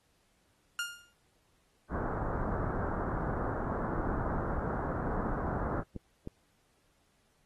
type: tone with exponential decay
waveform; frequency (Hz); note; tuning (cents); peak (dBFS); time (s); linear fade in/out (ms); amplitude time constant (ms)
30% pulse; 1411; F6; +17; -27; 0.79-1.13; 1; 72
type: low-pass noise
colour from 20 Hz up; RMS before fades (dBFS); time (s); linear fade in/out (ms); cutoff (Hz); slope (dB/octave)
pink; -34; 1.89-5.84; 50; 1500; 48
type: clicks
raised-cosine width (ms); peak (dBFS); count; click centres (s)
3; -26; 7; 4.36 / 5.026 / 5.49 / 5.53 / 5.794 / 5.963 / 6.274
effects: pink hiss -72 dBFS RMS until 7.45 s + AAC 32 kbps